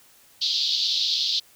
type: band-pass noise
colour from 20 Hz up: white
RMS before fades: -24 dBFS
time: 0.41-1.4 s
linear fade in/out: 10 ms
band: 3400 to 4700 Hz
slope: 48 dB/octave
effects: white hiss -55 dBFS RMS until 1.55 s